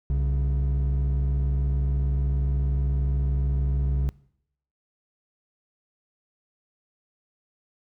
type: tone pair together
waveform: triangle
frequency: 65.12 / 138.59 Hz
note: C2 / C#3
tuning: -8 / 0 cents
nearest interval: octave + minor second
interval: 1308 cents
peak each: -19 / -24 dBFS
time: 0.1-4.09 s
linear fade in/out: 0 ms
effects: noise-tail reverb RT60 0.7 s tail -23 dB re dry + tanh soft clip ceiling -17 dBFS